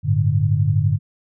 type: chord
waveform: sine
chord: G suspended second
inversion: none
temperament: equal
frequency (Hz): 98 / 110 / 146.83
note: G2 / A2 / D3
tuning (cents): 0 / 0 / 0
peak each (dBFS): -19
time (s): 0.03-0.99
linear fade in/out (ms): 50
effects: none